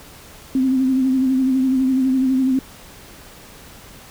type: tone with vibrato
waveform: sine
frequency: 261.6 Hz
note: C4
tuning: in tune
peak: -14 dBFS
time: 0.55-2.59 s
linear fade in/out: 2 ms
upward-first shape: sine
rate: 12 Hz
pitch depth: 39 cents each way
effects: pink hiss -42 dBFS RMS until 4.1 s